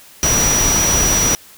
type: tone in noise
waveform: sine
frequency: 5830 Hz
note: F#8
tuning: 26 cents flat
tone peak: -14 dBFS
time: 0.23-1.35 s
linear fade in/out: 0 ms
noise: pink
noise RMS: -18 dBFS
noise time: 0.23-1.35 s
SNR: +1 dB
effects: white hiss -43 dBFS RMS until 1.57 s